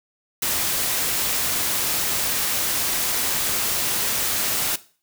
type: noise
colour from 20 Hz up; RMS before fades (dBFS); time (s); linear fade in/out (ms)
white; -23; 0.42-4.76; 5
effects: noise-tail reverb RT60 0.4 s tail -17 dB re dry